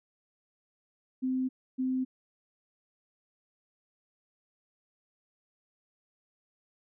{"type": "tone pair in turn", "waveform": "sine", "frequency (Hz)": [258.5, 258.5], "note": ["C4", "C4"], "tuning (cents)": [-21, -21], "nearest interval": "unison", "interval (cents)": 0, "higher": "neither", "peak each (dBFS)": -27, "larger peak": "neither", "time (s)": [[1.22, 1.49], [1.78, 2.05]], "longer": "neither", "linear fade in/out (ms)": 20, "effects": []}